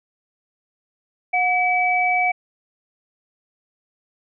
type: tone pair together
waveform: sine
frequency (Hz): 727 / 2290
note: F#5 / D7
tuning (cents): -31 / -44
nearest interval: octave + minor sixth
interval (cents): 1987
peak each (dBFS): -19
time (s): 1.33-2.32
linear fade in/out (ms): 10
effects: none